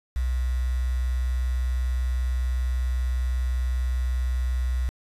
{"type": "tone with quantisation", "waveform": "sine", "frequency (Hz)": 62.6, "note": "B1", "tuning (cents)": 24, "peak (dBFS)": -22, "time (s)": [0.16, 4.89], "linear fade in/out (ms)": 0, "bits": 7, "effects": ["resampled to 32000 Hz"]}